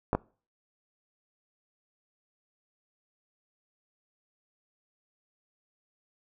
clicks, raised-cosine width 1 ms, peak -11 dBFS, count 2, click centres 0.131 / 0.15 s, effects noise-tail reverb RT60 0.4 s tail -24 dB re dry

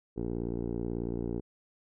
10% pulse tone with low-pass filter, 58.27 Hz, A#1, in tune, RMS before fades -34 dBFS, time 0.16-1.41 s, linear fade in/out 20 ms, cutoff 430 Hz, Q 2.6, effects none

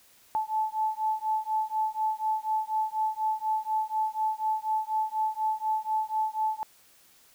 sine beating tone pair, 868 / 872.1 Hz, A5 / A5, -24 / -16 cents, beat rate 4.1 Hz, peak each -29 dBFS, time 0.35-6.63 s, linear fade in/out 0 ms, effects white hiss -59 dBFS RMS until 7.34 s

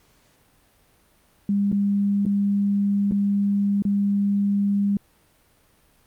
sine tone with dropouts, 201.1 Hz, G3, 44 cents sharp, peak -18 dBFS, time 1.49-4.97 s, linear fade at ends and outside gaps 2 ms, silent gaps 1.717-1.726 / 2.253-2.263 / 3.112-3.12 / 3.822-3.851 s, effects pink hiss -60 dBFS RMS until 6.06 s + Opus 48 kbps

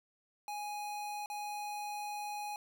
square tone with dropouts, 830.6 Hz, G#5, in tune, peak -39 dBFS, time 0.48-2.56 s, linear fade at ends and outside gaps 1 ms, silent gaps 1.26-1.3 s, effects none

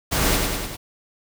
pink noise with echo, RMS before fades -21 dBFS, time 0.11-0.37 s, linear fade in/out 20 ms, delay 100 ms, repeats 4, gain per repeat -3 dB, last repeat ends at 0.77 s, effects none

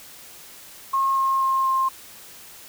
sine tone with pitch steps, 1078 / 1071.8 / 1065.6 / 1059.5 Hz, C#6 / C6 / C6 / C6, -49 / +41 / +31 / +21 cents, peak -18 dBFS, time 0.93-1.89 s, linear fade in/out 10 ms, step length 240 ms, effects white hiss -44 dBFS RMS until 2.68 s

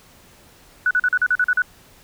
sine tone bursts, 1480 Hz, F#6, in tune, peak -14 dBFS, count 9, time 0.86-1.62 s, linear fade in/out 2 ms, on 48 ms, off 41 ms, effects pink hiss -50 dBFS RMS until 2.03 s

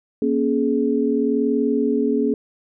sine tone cluster, 237.2 / 278.1 / 421.7 Hz, A#3 / C#4 / G#4, +30 / +6 / +26 cents, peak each -21 dBFS, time 0.22-2.34 s, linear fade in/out 2 ms, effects none

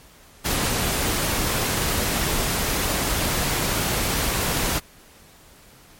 pink noise, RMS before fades -23 dBFS, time 0.44-4.8 s, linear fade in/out 20 ms, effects pink hiss -50 dBFS RMS until 5.99 s + MP3 64 kbps

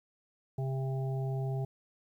harmonic tone, 133.1 Hz, C3, 30 cents sharp, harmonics 1 / 3 / 5 / 6, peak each -31 / -41 / -45 / -47 dBFS, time 0.58-1.65 s, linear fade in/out 5 ms, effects 11-bit

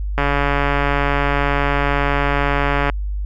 click train, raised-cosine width 0.5 ms, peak -3 dBFS, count 387, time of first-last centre 0.18-2.898 s, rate 142 Hz, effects added 50 Hz sine -20 dBFS peak until 3.25 s

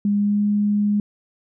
sine tone with pitch glide, 204 to 206.6 Hz, G#3 to G#3, -31 to -9 cents, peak -16 dBFS, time 0.05-1 s, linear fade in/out 2 ms, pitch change +22 cents, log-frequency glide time 0.16-0.43 s, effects none

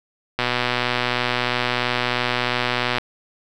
click train, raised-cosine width 0.3 ms, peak -4 dBFS, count 320, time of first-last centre 0.39-2.983 s, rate 123 Hz, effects none

